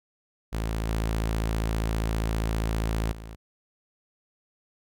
sawtooth tone with level steps, 55 Hz, A1, in tune, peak -23 / -21 / -35 dBFS, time 0.52-3.36 s, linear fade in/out 20 ms, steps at 0.89 / 3.12 s, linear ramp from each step 2 ms, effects none

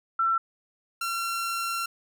sine / sawtooth tone pair in turn, 1344 / 1364.3 Hz, E6 / F6, +33 / -41 cents, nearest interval unison, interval 26 cents, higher second, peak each -21 / -24 dBFS, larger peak first, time 0.19-0.38 / 1.01-1.86 s, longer second, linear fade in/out 5 ms, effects none

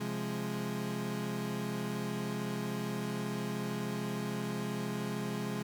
30% pulse chord, F minor, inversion second, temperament equal with one note detuned, 132.03 / 174.61 / 207.7 Hz, C3 / F3 / Ab3, +16 / 0 / 0 cents, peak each -37 / -38 / -34 dBFS, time 0-5.63 s, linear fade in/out 10 ms, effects none

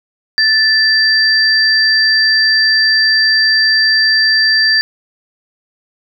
sine tone pair together, 1760 / 4695 Hz, A6 / D8, 0 / -1 cents, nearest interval octave + perfect fourth, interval 1699 cents, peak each -11 dBFS, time 0.38-4.81 s, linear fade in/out 0 ms, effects none

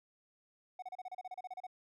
triangle tone bursts, 740 Hz, F#5, in tune, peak -39 dBFS, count 14, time 0.79-1.668 s, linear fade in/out 5 ms, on 33 ms, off 32 ms, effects none

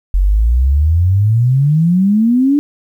sine exponential sweep, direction up, 44.44 to 295.8 Hz, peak -8 dBFS, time 0.14-2.59 s, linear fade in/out 0 ms, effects 8-bit

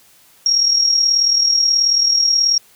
sine tone with amplitude modulation, 5588 Hz, F8, in tune, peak -9 dBFS, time 0.46-2.58 s, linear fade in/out 2 ms, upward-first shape sine, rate 38.5 Hz, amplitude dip 55%, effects white hiss -50 dBFS RMS until 2.75 s

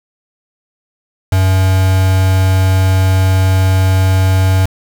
triangle tone with quantisation, 94.4 Hz, F#2, 35 cents sharp, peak -6 dBFS, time 1.32-4.66 s, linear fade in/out 5 ms, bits 3, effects none

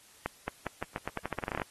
accelerating click train, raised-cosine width 0.5 ms, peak -18 dBFS, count 17, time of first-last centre 0.26-1.618 s, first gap 220 ms, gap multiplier 0.85, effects white hiss -58 dBFS RMS until 1.7 s + AAC 32 kbps

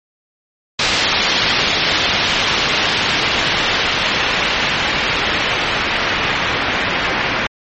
white noise with low-pass filter sweep, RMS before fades -17 dBFS, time 0.79-7.47 s, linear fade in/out 5 ms, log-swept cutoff 4100 to 2200 Hz, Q 1.1, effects low-pass 7000 Hz 12 dB/octave + MP3 32 kbps

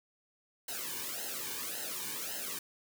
white noise with flanger, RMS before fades -39 dBFS, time 0.68-2.59 s, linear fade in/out 5 ms, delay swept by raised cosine 0.85 to 1.55 ms, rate 1.8 Hz, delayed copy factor -1, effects none

